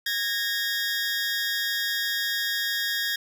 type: tone pair together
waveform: 20% pulse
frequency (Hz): 1649 / 1846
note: G#6 / A#6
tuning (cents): -13 / -17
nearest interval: major second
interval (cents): 196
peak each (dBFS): -23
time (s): 0.06-3.16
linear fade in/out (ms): 5
effects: none